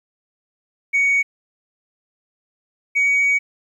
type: tone pair in turn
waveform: sine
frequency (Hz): 2237 / 2253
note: C#7 / C#7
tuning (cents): +15 / +28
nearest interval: unison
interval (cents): 13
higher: second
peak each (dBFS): -12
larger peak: neither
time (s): 0.93-1.23 / 2.95-3.39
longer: second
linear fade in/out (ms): 20
effects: tanh soft clip ceiling -12 dBFS + 9-bit